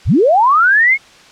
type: linear sweep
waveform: sine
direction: up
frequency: 31.87 to 2217 Hz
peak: -7 dBFS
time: 0.05-0.98 s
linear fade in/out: 50 ms
effects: white hiss -42 dBFS RMS until 1.31 s + low-pass 5000 Hz 12 dB/octave